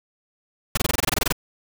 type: noise bursts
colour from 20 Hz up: pink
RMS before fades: -20 dBFS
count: 13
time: 0.75-1.325 s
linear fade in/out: 5 ms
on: 23 ms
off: 23 ms
effects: none